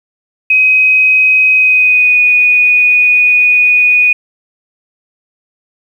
sine tone with pitch glide, 2525 to 2473 Hz, D#7 to D#7, +25 to -11 cents, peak -5 dBFS, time 0.5-4.13 s, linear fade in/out 5 ms, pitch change -36 cents, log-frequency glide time 1.54-2.23 s, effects 7-bit

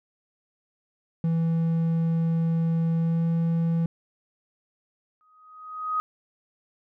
triangle tone with pitch glide, 164.81 to 166.15 Hz, E3 to E3, 0 to +14 cents, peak -19 dBFS, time 1.24-3.86 s, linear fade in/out 2 ms, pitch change +14 cents, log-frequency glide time 2.96-3.25 s
sine tone with exponential growth, 1254 Hz, D#6, 13 cents sharp, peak -21 dBFS, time 5.21-6 s, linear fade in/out 0 ms, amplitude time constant 170 ms
effects none

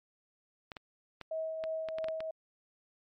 clicks, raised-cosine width 0.3 ms, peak -26 dBFS, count 9, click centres 0.718 / 0.768 / 1.213 / 1.639 / 1.887 / 1.985 / 2.043 / 2.085 / 2.205 s
sine tone with tremolo, 640 Hz, D#5, 49 cents sharp, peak -32 dBFS, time 1.31-2.31 s, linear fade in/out 5 ms, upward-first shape triangle, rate 3 Hz, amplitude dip 40%
effects MP3 64 kbps

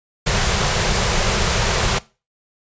pink band-stop noise, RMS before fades -18 dBFS, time 0.26-1.99 s, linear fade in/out 10 ms, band 220 to 350 Hz, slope 96 dB/octave, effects noise-tail reverb RT60 0.3 s tail -20 dB re dry + resampled to 16000 Hz

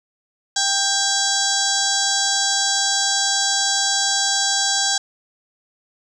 harmonic tone with a mistuned harmonic, 789 Hz, G5, 11 cents sharp, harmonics 1 / 2 / 4 / 5 / 6 / 7 / 8 / 9 / 10, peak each -26 / -26 / -26 / -26 / -26 / -26 / -26 / -26 / -26 dBFS, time 0.56-4.98 s, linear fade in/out 5 ms, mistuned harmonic 4, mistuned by +88 cents, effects 8-bit

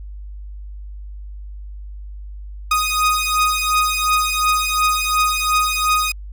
sawtooth beating tone pair, 1244.5 / 1247.3 Hz, D#6 / D#6, 0 / +4 cents, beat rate 2.8 Hz, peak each -15 dBFS, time 2.71-6.12 s, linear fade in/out 5 ms, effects added 50 Hz sine -30 dBFS peak until 6.32 s

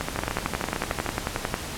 two click trains, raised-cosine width 0.5 ms, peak -9 / -11 dBFS, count 16 / 15, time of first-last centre 0.19-1.541 / 0.01-1.063 s, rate 11.1 / 13.3 Hz, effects pink hiss -34 dBFS RMS until 1.77 s + low-pass 12000 Hz 12 dB/octave

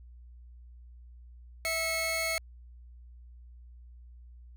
sawtooth tone pair together, 653.9 / 2186 Hz, E5 / C#7, -14 / -25 cents, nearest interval octave + major sixth, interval 2089 cents, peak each -30 / -27 dBFS, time 1.65-2.38 s, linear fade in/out 0 ms, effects added 60 Hz sine -48 dBFS peak until 4.56 s

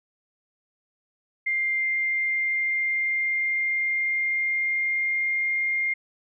sine tone with pitch glide, 2100 to 2118 Hz, C7 to C7, +6 to +21 cents, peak -22 dBFS, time 1.46-5.94 s, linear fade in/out 10 ms, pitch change +15 cents, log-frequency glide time 1.6-5.53 s, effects none

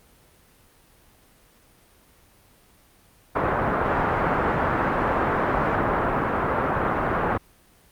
white low-pass noise, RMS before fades -23 dBFS, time 3.35-7.38 s, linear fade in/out 10 ms, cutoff 1400 Hz, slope 24 dB/octave, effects pink hiss -56 dBFS RMS until 7.91 s + Opus 32 kbps

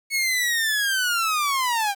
sawtooth linear sweep, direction down, 2211 to 777 Hz, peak -17 dBFS, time 0.1-1.95 s, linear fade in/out 50 ms, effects 9-bit

